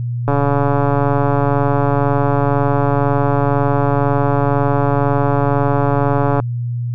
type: click train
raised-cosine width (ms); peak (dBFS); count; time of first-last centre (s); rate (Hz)
1; -3; 870; 0.28-6.4; 142
effects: added 120 Hz sine -18 dBFS peak until 6.94 s